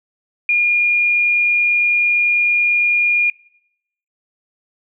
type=tone; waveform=sine; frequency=2423 Hz; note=D#7; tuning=47 cents flat; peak=-12 dBFS; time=0.49-3.3 s; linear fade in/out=2 ms; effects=noise-tail reverb RT60 0.8 s tail -23 dB re dry